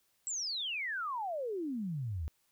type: exponential sweep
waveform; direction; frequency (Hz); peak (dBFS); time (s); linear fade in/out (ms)
sine; down; 7902 to 71; -34; 0.27-2.28; 0
effects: white hiss -74 dBFS RMS until 2.51 s